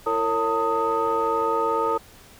sine tone cluster, 333.1 / 455.3 / 553 / 901 / 1250 Hz, E4 / A#4 / C#5 / A5 / D#6, +18 / -41 / -4 / +41 / +8 cents, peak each -32 / -24 / -30 / -25 / -24 dBFS, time 0.06-1.98 s, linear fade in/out 10 ms, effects tanh soft clip ceiling -12 dBFS + pink hiss -49 dBFS RMS until 2.39 s

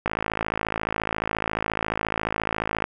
click train, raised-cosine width 0.5 ms, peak -9 dBFS, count 152, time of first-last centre 0.06-2.841 s, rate 54.3 Hz, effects none

